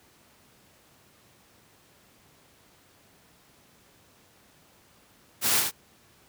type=noise with echo; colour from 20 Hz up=white; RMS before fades=-24 dBFS; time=5.41-5.64 s; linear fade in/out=50 ms; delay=76 ms; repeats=1; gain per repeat=-4 dB; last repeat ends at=5.716 s; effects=pink hiss -59 dBFS RMS until 6.28 s + high-pass 80 Hz 12 dB/octave